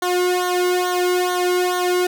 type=tone with flanger; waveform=sawtooth; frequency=359.9 Hz; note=F#4; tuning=48 cents flat; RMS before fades=-19 dBFS; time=0.02-2.07 s; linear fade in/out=5 ms; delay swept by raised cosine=0.39 to 1.2 ms; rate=2.3 Hz; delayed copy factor=-0.95; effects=none